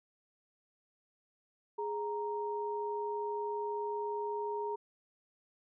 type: tone pair together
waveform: sine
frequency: 416.1 / 932.7 Hz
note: G#4 / A#5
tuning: +3 / +1 cents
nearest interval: octave + major second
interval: 1398 cents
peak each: -36 / -37 dBFS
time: 1.78-4.76 s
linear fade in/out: 10 ms
effects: none